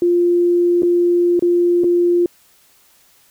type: tone with dropouts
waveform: sine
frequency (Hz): 349.2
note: F4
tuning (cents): 0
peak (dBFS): -11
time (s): 0.02-2.26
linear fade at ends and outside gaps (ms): 2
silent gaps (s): 0.822-0.831 / 1.394-1.423 / 1.837-1.842
effects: white hiss -53 dBFS RMS until 3.3 s